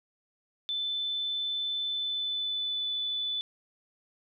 sine tone with pitch glide, 3520 to 3486 Hz, A7 to A7, 0 to -17 cents, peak -29 dBFS, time 0.69-3.41 s, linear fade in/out 0 ms, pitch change -17 cents, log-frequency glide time 1.86-2.94 s, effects none

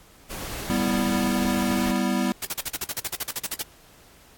pink noise, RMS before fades -34 dBFS, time 0.29-1.93 s, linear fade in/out 20 ms
square chord, E minor, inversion first, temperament equal, 196 / 246.9 / 329.6 Hz, G3 / B3 / E4, 0 / 0 / 0 cents, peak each -26 / -26 / -30 dBFS, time 0.7-2.32 s, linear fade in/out 0 ms
white noise bursts, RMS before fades -28 dBFS, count 16, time 2.42-3.623 s, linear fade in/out 5 ms, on 33 ms, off 45 ms
effects pink hiss -53 dBFS RMS until 4.37 s + AAC 64 kbps

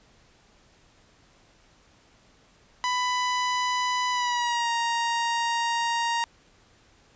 sawtooth tone with pitch glide, 995 to 933.7 Hz, B5 to A#5, +13 to +3 cents, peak -20 dBFS, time 2.84-6.24 s, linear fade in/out 0 ms, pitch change -110 cents, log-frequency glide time 4.11-4.7 s, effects pink hiss -59 dBFS RMS until 7.15 s + resampled to 16000 Hz

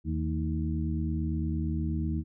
harmonic tone with a mistuned harmonic, 79 Hz, D#2, 27 cents sharp, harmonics 1 / 2 / 3 / 4, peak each -30 / -33 / -35 / -36 dBFS, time 0.04-2.24 s, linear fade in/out 50 ms, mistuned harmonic 3, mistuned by -77 cents, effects none

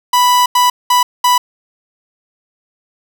45% pulse tone bursts at uneven times, 987.8 Hz, B5, in tune, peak -8 dBFS, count 4, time 0.13-0.46 / 0.55-0.7 / 0.9-1.03 / 1.24-1.38 s, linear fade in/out 5 ms, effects none

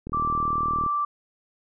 click train, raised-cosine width 3 ms, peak -21 dBFS, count 32, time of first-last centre 0.07-0.863 s, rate 39.1 Hz
sine tone, 1171 Hz, D6, 5 cents flat, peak -22 dBFS, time 0.13-1.05 s, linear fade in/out 5 ms
effects none

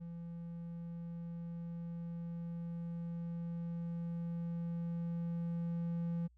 triangle tone with level ramp, 169.4 Hz, E3, 48 cents sharp, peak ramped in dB -41 to -32 dBFS, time 0-6.28 s, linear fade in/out 20 ms, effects added 60 Hz sine -63 dBFS peak until 6.37 s

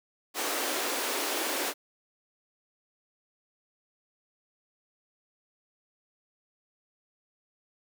pink high-pass noise, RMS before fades -31 dBFS, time 0.34-1.74 s, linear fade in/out 50 ms, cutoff 280 Hz, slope 48 dB/octave, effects none

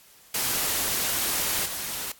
white noise with level steps, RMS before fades -26 / -32 dBFS, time 0.34-2.12 s, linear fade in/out 5 ms, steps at 1.65 s, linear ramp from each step 10 ms, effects white hiss -54 dBFS RMS until 2.19 s + AAC 64 kbps

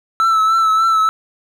triangle tone with vibrato, 1318.5 Hz, E6, in tune, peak -9 dBFS, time 0.2-1.09 s, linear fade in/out 0 ms, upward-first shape triangle, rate 3.4 Hz, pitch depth 40 cents each way, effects none

